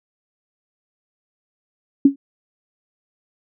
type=tone with exponential decay; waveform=sine; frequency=277.2 Hz; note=C#4; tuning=in tune; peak=-4 dBFS; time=2.05-2.16 s; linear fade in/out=5 ms; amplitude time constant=23 ms; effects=none